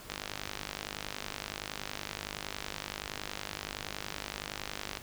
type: click train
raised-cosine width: 0.2 ms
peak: -18 dBFS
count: 248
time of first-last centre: 0.1-4.972 s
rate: 50.7 Hz
effects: pink hiss -49 dBFS RMS until 5.02 s